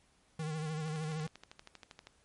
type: tone with vibrato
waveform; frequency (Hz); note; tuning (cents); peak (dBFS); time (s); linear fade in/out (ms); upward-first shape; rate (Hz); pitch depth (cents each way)
square; 156.1; D#3; +6; -36; 0.39-1.27; 5; triangle; 13; 64
type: click train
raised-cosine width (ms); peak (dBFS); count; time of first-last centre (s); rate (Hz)
0.2; -31; 16; 0.88-2.07; 12.6
effects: pink hiss -69 dBFS RMS until 2.24 s + MP3 48 kbps